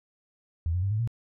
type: tone with pitch steps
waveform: sine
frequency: 82.6 / 90.08 / 98.23 / 107.12 / 116.81 Hz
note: E2 / F#2 / G2 / A2 / A#2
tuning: +4 / -46 / +4 / -46 / +4 cents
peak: -24 dBFS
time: 0.66-1.075 s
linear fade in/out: 0 ms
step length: 83 ms
effects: none